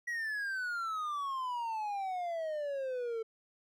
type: exponential sweep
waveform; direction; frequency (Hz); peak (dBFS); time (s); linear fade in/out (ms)
triangle; down; 1933 to 443; -32; 0.07-3.23; 10
effects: none